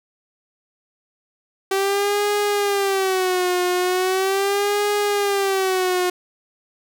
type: tone with vibrato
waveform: sawtooth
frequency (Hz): 385.1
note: G4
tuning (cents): -31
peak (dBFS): -14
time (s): 1.71-6.1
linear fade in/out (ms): 5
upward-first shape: sine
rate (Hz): 0.39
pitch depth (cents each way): 120
effects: none